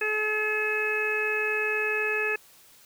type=harmonic tone; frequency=427.9 Hz; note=A4; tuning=48 cents flat; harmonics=1 / 2 / 3 / 4 / 5 / 6; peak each=-30 / -40 / -38 / -29 / -40 / -28 dBFS; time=0.01-2.36 s; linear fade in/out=5 ms; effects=white hiss -55 dBFS RMS until 2.85 s